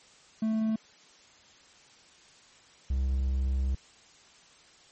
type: tone pair in turn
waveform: triangle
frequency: 220 / 65.99 Hz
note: A3 / C2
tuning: 0 / +15 cents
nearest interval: octave + major sixth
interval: 2085 cents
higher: first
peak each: -23 dBFS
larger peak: neither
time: 0.42-0.76 / 2.9-3.75 s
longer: second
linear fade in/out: 5 ms
effects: white hiss -57 dBFS RMS until 4.91 s + MP3 32 kbps